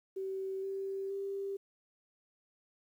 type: tone with pitch steps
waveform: sine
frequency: 384 / 389.1 / 394.3 Hz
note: G4 / G4 / G4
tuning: -36 / -13 / +10 cents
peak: -35 dBFS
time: 0.16-1.57 s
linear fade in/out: 10 ms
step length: 470 ms
effects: 11-bit